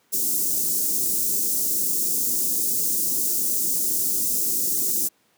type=band-stop noise; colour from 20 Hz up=white; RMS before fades=-23 dBFS; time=0.12-5.09 s; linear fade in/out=20 ms; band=390 to 6200 Hz; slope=24 dB/octave; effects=pink hiss -63 dBFS RMS until 5.37 s + high-pass 200 Hz 12 dB/octave